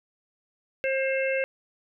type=harmonic tone; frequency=533 Hz; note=C5; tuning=32 cents sharp; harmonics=1 / 3 / 4 / 5; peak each=-25 / -33 / -32 / -32 dBFS; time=0.84-1.44 s; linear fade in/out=0 ms; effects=none